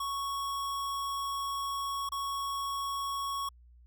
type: tone with dropouts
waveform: square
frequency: 1108.7 Hz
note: C#6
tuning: in tune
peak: -33 dBFS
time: 0-3.49 s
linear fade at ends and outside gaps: 5 ms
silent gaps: 2.091-2.119 s
effects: added 60 Hz sine -54 dBFS peak until 3.86 s